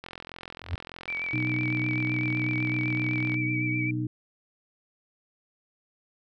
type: click train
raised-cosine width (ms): 0.3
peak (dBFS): -23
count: 144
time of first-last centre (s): 0.04-3.343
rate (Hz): 43.3
type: tone with exponential growth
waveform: triangle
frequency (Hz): 87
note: F2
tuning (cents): -6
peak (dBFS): -20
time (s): 0.62-0.75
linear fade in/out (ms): 5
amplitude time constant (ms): 27
type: tone with vibrato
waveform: sine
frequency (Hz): 2302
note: D7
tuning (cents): -35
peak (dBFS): -29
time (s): 1.08-3.91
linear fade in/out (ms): 5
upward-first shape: triangle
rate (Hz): 7.9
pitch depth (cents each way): 45
type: harmonic tone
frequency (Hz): 61.74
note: B1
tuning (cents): 0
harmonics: 2 / 3 / 4 / 5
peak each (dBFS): -29 / -41 / -41 / -30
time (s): 1.33-4.07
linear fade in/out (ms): 5
effects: none